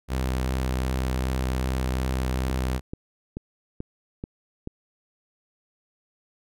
sawtooth tone with vibrato, 64.3 Hz, C2, 30 cents flat, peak -20 dBFS, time 0.08-2.81 s, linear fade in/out 50 ms, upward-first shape sine, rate 2.6 Hz, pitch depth 15 cents each way
click train, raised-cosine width 3 ms, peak -19 dBFS, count 6, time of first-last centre 2.5-4.674 s, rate 2.3 Hz
effects none

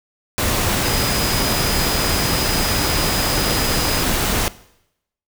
sine tone in noise, 4978 Hz, D#8, in tune, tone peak -25 dBFS, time 0.85-4.03 s, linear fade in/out 0 ms, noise pink, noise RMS -19 dBFS, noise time 0.38-4.48 s, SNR -9 dB, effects noise-tail reverb RT60 0.8 s tail -19 dB re dry

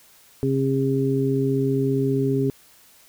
harmonic tone, 135 Hz, C#3, 45 cents flat, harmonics 1 / 2 / 3, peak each -23 / -23 / -23 dBFS, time 0.43-2.5 s, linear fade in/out 0 ms, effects white hiss -53 dBFS RMS until 3.08 s

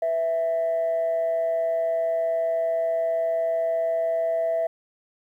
sine tone pair together, 494.7 / 659.3 Hz, B4 / E5, +3 / 0 cents, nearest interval perfect fourth, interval 497 cents, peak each -32 / -20 dBFS, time 0.02-4.67 s, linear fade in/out 5 ms, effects tanh soft clip ceiling -18 dBFS + 10-bit

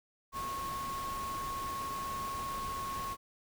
sine tone in noise, 1094 Hz, C#6, 23 cents flat, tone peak -36 dBFS, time 0.32-3.17 s, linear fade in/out 50 ms, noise pink, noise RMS -44 dBFS, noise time 0.32-3.17 s, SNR +5 dB, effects none

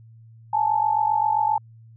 sine tone pair together, 841.4 / 889 Hz, G#5 / A5, +22 / +18 cents, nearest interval minor second, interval 96 cents, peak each -21 dBFS, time 0.53-1.58 s, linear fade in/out 5 ms, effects added 113 Hz sine -45 dBFS peak until 1.96 s

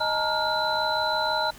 sine tone cluster, 623 / 868 / 934 / 1416 / 4018 Hz, D#5 / A5 / A#5 / F6 / B7, +2 / -24 / +3 / +23 / +29 cents, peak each -29 dBFS, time 0-1.51 s, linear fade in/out 10 ms, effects pink hiss -47 dBFS RMS until 1.58 s

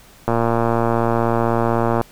click train, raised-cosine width 1 ms, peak -4 dBFS, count 202, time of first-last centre 0.28-2.013 s, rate 116 Hz, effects pink hiss -47 dBFS RMS until 2.11 s

